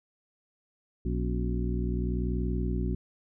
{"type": "harmonic tone with a mistuned harmonic", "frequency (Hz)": 60.7, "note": "B1", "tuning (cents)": -29, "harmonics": [1, 2, 3, 4, 5, 6], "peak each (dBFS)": [-29, -35, -34, -37, -39, -38], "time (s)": [1.05, 2.95], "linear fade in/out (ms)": 5, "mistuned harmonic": 5, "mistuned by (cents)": -120, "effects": []}